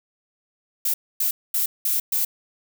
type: noise bursts at uneven times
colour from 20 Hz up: violet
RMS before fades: -22 dBFS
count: 5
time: 0.85-0.94 / 1.2-1.31 / 1.54-1.66 / 1.85-2 / 2.12-2.25 s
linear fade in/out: 5 ms
effects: none